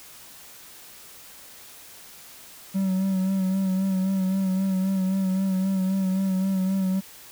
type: tone with vibrato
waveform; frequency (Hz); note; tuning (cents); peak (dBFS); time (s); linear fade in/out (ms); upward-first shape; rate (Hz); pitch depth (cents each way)
triangle; 190.1; F#3; +47; -19; 2.74-7.01; 20; sine; 3.8; 34
effects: white hiss -46 dBFS RMS until 7.31 s